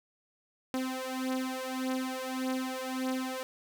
sawtooth beating tone pair, 258.3 / 260 Hz, C4 / C4, -22 / -11 cents, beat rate 1.7 Hz, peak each -31 dBFS, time 0.74-3.43 s, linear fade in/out 0 ms, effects none

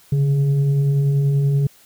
sine tone with frequency modulation, 141.7 Hz, C#3, 38 cents sharp, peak -14 dBFS, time 0.12-1.67 s, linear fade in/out 5 ms, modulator 273 Hz, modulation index 0.3, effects white hiss -51 dBFS RMS until 1.85 s

